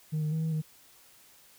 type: tone with pitch steps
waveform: sine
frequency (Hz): 155 / 152.7 / 159.3 / 160.5 / 155.7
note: D#3 / D#3 / D#3 / E3 / D#3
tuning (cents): -6 / -32 / +41 / -46 / +2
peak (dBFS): -25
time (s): 0.12-0.62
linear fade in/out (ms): 20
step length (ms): 100
effects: tanh soft clip ceiling -26 dBFS + white hiss -58 dBFS RMS until 1.58 s